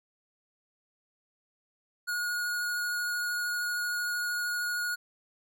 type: tone with vibrato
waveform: square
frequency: 1444 Hz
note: F#6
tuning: 43 cents flat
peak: -30 dBFS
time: 2.07-4.96 s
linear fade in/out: 20 ms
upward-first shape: triangle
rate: 13 Hz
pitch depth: 12 cents each way
effects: none